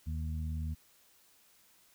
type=harmonic tone; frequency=78.6 Hz; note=D#2; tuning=18 cents sharp; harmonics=1 / 2 / 3; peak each=-34 / -42 / -46 dBFS; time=0.06-0.75 s; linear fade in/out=20 ms; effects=white hiss -65 dBFS RMS until 1.94 s